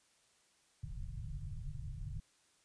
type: low-pass noise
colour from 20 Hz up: pink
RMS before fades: -43 dBFS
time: 0.83-2.2 s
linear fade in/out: 5 ms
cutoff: 160 Hz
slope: 96 dB/octave
effects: white hiss -71 dBFS RMS until 2.64 s + resampled to 22050 Hz